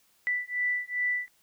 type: beating tone pair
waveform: sine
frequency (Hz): 1975.5 / 1978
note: B6 / B6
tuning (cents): 0 / +2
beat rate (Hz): 2.5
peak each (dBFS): -30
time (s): 0.27-1.28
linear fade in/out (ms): 0
effects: white hiss -66 dBFS RMS until 1.42 s